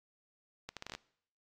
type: accelerating click train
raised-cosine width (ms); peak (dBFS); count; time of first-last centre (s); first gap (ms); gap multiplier
0.2; -24; 8; 0.69-0.95; 77; 0.74
effects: noise-tail reverb RT60 0.7 s tail -23 dB re dry + AAC 64 kbps